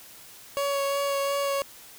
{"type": "tone with vibrato", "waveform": "30% pulse", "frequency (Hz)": 559, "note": "C#5", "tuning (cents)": 14, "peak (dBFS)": -22, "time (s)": [0.57, 1.62], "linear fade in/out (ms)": 0, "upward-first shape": "sine", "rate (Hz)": 2.8, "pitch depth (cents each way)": 13, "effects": ["white hiss -48 dBFS RMS until 1.98 s"]}